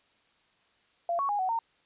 sine tone with pitch steps, 686 / 1113 / 822 / 748 / 915 Hz, F5 / C#6 / G#5 / F#5 / A#5, -31 / +7 / -18 / +19 / -32 cents, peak -26 dBFS, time 1.09-1.59 s, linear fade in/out 2 ms, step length 100 ms, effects white hiss -67 dBFS RMS until 1.85 s + resampled to 8000 Hz

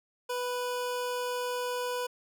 25% pulse tone, 493.9 Hz, B4, in tune, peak -27 dBFS, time 0.29-2.07 s, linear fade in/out 10 ms, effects none

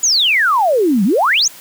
sine exponential two-way sweep, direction down then up, 7040 to 181.7 to 7040 Hz, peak -10 dBFS, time 0.03-1.48 s, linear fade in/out 5 ms, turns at 1.04 s, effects white hiss -38 dBFS RMS until 1.6 s + high-pass 80 Hz 12 dB/octave

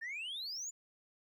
sine exponential sweep, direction up, 1760 to 7200 Hz, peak -37 dBFS, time 0.01-0.71 s, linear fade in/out 20 ms, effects tanh soft clip ceiling -38 dBFS + 13-bit

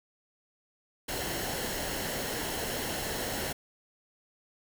pink noise with comb filter, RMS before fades -34 dBFS, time 1.08-3.53 s, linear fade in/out 10 ms, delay 0.83 ms, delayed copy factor -0.5, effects none

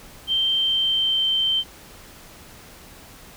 sine tone with pitch glide, 3136 to 3114 Hz, G7 to G7, 0 to -12 cents, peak -18 dBFS, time 0.27-1.64 s, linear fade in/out 50 ms, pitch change -12 cents, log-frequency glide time 0.51-1.26 s, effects pink hiss -45 dBFS RMS until 3.36 s

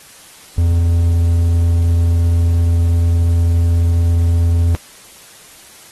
triangle tone, 84.7 Hz, E2, 48 cents sharp, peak -8 dBFS, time 0.58-4.75 s, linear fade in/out 0 ms, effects white hiss -41 dBFS RMS until 5.91 s + AAC 32 kbps

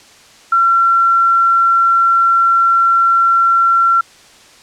sine tone, 1360 Hz, F6, 46 cents flat, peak -8 dBFS, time 0.52-4.01 s, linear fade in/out 5 ms, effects white hiss -43 dBFS RMS until 4.62 s + low-pass 7000 Hz 12 dB/octave

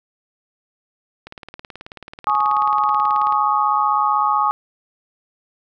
click train, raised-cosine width 0.3 ms, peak -19 dBFS, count 39, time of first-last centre 1.27-3.324 s, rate 18.5 Hz
sine chord, Ab suspended fourth, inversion none, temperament equal with one note detuned, 842.2 / 1108.7 / 1244.5 Hz, Ab5 / Db6 / Eb6, +24 / 0 / 0 cents, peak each -19 dBFS, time 2.27-4.51 s, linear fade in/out 0 ms
effects none

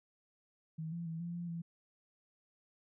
sine tone with pitch steps, 159.6 / 170 / 163.1 / 171.6 / 173 / 168 Hz, D#3 / F3 / E3 / F3 / F3 / E3, +44 / -46 / -18 / -30 / -16 / +33 cents, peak -38 dBFS, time 0.78-1.62 s, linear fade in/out 10 ms, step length 140 ms, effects none

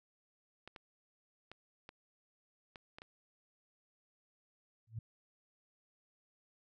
clicks, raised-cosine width 0.3 ms, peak -33 dBFS, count 7, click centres 0.676 / 0.762 / 1.516 / 1.891 / 2.758 / 2.985 / 3.019 s
sine tone with exponential growth, 112.5 Hz, A2, 39 cents sharp, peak -35 dBFS, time 4.87-4.99 s, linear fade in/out 5 ms, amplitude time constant 26 ms
effects none

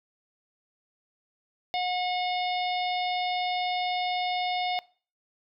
harmonic tone, 724 Hz, F#5, 38 cents flat, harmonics 1 / 3 / 4 / 5 / 6 / 7, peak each -27 / -35 / -39 / -35 / -43 / -43 dBFS, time 1.74-4.79 s, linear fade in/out 0 ms, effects noise-tail reverb RT60 0.4 s tail -21 dB re dry

